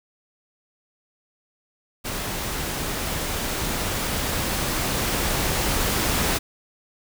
pink noise with level ramp, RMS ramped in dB -29 to -22 dBFS, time 2.04-6.39 s, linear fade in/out 20 ms, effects none

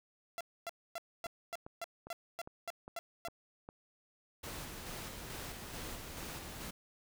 sawtooth tone bursts, 679 Hz, F5, 49 cents flat, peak -35 dBFS, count 11, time 0.38-3.277 s, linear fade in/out 0 ms, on 27 ms, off 260 ms
click train, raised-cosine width 1 ms, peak -33 dBFS, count 7, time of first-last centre 1.26-3.689 s, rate 2.47 Hz
pink noise with tremolo, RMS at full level -44 dBFS, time 4.43-6.71 s, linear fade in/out 10 ms, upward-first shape square, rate 2.3 Hz, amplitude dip 30%
effects none

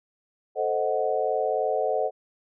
sine chord, A diminished seventh, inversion none, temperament equal, 440 / 523.3 / 622.3 / 740 Hz, A4 / C5 / Eb5 / Gb5, 0 / 0 / 0 / 0 cents, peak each -28 dBFS, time 0.55-2.11 s, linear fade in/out 50 ms, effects none

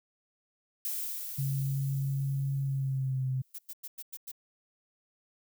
violet noise with exponential decay, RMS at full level -33 dBFS, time 0.85-3.71 s, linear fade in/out 0 ms, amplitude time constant 620 ms
sine tone with pitch glide, 137.1 to 130.23 Hz, C#3 to C3, -19 to -8 cents, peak -28 dBFS, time 1.38-3.42 s, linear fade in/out 10 ms, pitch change -89 cents, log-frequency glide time 2.63-3.25 s
violet noise bursts, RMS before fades -41 dBFS, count 6, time 3.54-4.318 s, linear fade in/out 10 ms, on 48 ms, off 98 ms
effects none

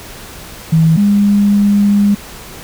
sine tone pair in turn, 161.4 / 203.4 Hz, E3 / G#3, -36 / -36 cents, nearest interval major third, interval 400 cents, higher second, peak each -6 / -7 dBFS, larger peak first, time 0.72-0.97 / 0.97-2.15 s, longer second, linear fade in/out 10 ms, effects pink hiss -32 dBFS RMS until 2.63 s

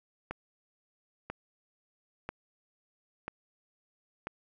click train, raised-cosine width 0.5 ms, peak -21 dBFS, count 5, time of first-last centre 0.31-4.27 s, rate 1.01 Hz, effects none

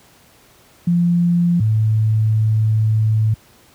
sine tone pair in turn, 173.4 / 109.24 Hz, F3 / A2, -12 / -12 cents, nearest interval minor sixth, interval 800 cents, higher first, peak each -12 dBFS, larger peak neither, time 0.87-1.6 / 1.6-3.34 s, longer second, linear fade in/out 5 ms, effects pink hiss -50 dBFS RMS until 3.74 s + high-pass 60 Hz 12 dB/octave

